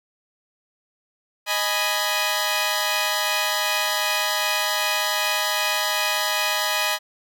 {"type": "chord", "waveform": "10% pulse", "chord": "G# minor", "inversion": "second", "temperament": "equal", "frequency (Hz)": [622.3, 830.6, 987.8], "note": ["D#5", "G#5", "B5"], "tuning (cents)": [0, 0, 0], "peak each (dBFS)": -17, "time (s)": [1.46, 6.99], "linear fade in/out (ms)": 50, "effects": []}